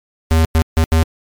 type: tone bursts at uneven times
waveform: square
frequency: 80.7 Hz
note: E2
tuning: 36 cents flat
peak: -10 dBFS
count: 4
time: 0.31-0.45 / 0.55-0.62 / 0.77-0.84 / 0.92-1.03 s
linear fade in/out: 0 ms
effects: MP3 96 kbps